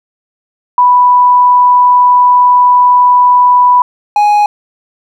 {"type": "tone pair in turn", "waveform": ["sine", "triangle"], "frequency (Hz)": [987.8, 830.6], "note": ["B5", "G#5"], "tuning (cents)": [0, 0], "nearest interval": "minor third", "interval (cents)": 300, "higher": "first", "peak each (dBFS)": -3, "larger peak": "neither", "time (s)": [[0.78, 3.82], [4.16, 4.46]], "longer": "first", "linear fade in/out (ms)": 2, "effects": []}